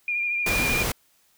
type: tone with vibrato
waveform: sine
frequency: 2409 Hz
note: D7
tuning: 43 cents sharp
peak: -23 dBFS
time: 0.08-0.83 s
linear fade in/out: 2 ms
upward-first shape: triangle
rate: 13 Hz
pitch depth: 34 cents each way
type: noise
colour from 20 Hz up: pink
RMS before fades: -26 dBFS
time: 0.46-0.92 s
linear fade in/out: 5 ms
effects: white hiss -63 dBFS RMS until 1.37 s